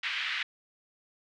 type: band-pass noise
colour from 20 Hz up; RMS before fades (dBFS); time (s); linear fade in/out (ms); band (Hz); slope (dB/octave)
pink; -33; 0.03-0.43; 5; 1700 to 3300; 24
effects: none